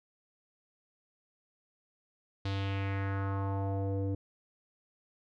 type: tone with low-pass filter sweep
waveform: square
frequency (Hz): 98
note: G2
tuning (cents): 0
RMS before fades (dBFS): -33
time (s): 2.45-4.15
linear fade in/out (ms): 5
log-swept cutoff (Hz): 4100 to 390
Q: 2.5
effects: none